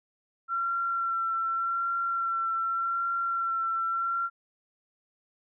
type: tone with vibrato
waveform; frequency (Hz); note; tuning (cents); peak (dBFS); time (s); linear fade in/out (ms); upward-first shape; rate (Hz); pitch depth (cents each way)
sine; 1359; F6; -48; -26; 0.48-4.3; 50; sine; 0.85; 17
effects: none